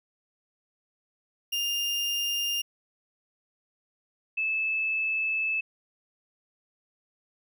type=tone pair in turn; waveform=35% pulse / sine; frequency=2810 / 2616 Hz; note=F7 / E7; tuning=+10 / -14 cents; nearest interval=minor second; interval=124 cents; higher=first; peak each=-25 dBFS; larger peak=neither; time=1.52-2.62 / 4.37-5.61 s; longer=second; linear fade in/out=10 ms; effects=none